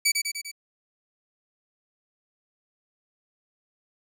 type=tone with echo; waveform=15% pulse; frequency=2292 Hz; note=D7; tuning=43 cents flat; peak=-12 dBFS; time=0.05-0.12 s; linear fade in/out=10 ms; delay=99 ms; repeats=4; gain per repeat=-4 dB; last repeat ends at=0.516 s; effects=none